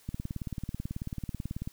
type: click train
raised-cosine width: 5 ms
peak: -22 dBFS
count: 30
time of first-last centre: 0.09-1.675 s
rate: 18.3 Hz
effects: white hiss -60 dBFS RMS until 1.72 s